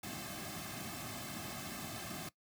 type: noise with comb filter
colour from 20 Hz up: pink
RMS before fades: -44 dBFS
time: 0.03-2.29 s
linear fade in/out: 5 ms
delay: 2.1 ms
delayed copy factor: -0.8
effects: noise-tail reverb RT60 0.1 s tail -19 dB re dry + high-pass 80 Hz 12 dB/octave